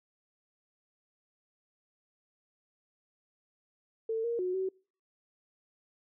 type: tone with pitch steps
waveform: sine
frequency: 447.7 / 468.5 / 365.2 / 378.4 Hz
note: A4 / A#4 / F#4 / F#4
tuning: +30 / +9 / -23 / +39 cents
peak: -29 dBFS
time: 4.09-4.69 s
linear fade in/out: 5 ms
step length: 150 ms
effects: noise-tail reverb RT60 0.4 s tail -26 dB re dry